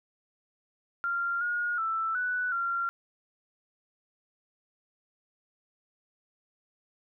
sine tone with pitch steps, 1388 / 1435 / 1326 / 1485 / 1379 Hz, F6 / F6 / E6 / F#6 / F6, -11 / +47 / +10 / +6 / -22 cents, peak -27 dBFS, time 1.04-2.89 s, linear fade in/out 0 ms, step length 370 ms, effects none

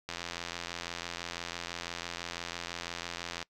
click train, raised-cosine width 0.2 ms, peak -19 dBFS, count 288, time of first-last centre 0.09-3.427 s, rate 86 Hz, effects noise-tail reverb RT60 0.1 s tail -23 dB re dry

